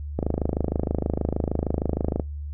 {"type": "click train", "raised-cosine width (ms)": 2, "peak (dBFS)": -10, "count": 54, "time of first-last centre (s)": [0.19, 2.198], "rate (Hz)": 26.4, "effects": ["noise-tail reverb RT60 0.2 s tail -24 dB re dry", "added 73 Hz sine -30 dBFS peak until 2.53 s"]}